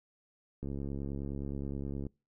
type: click train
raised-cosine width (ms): 3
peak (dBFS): -26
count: 101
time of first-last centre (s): 0.63-2.067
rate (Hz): 69.6
effects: noise-tail reverb RT60 0.3 s tail -25 dB re dry